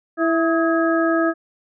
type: harmonic tone with a mistuned harmonic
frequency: 329.6 Hz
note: E4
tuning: in tune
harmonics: 1 / 2 / 4 / 5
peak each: -18 / -21 / -24 / -25 dBFS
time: 0.17-1.34 s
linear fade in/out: 50 ms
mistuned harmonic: 4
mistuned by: -66 cents
effects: none